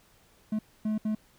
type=tone bursts at uneven times; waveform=triangle; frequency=215.2 Hz; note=A3; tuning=38 cents flat; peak=-24 dBFS; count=3; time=0.52-0.59 / 0.85-0.98 / 1.05-1.15 s; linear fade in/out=5 ms; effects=pink hiss -62 dBFS RMS until 1.38 s